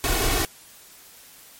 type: noise with comb filter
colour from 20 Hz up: pink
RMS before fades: -22 dBFS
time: 0.04-0.45 s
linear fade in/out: 0 ms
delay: 2.7 ms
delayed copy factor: +0.7
effects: white hiss -48 dBFS RMS until 1.59 s + MP3 64 kbps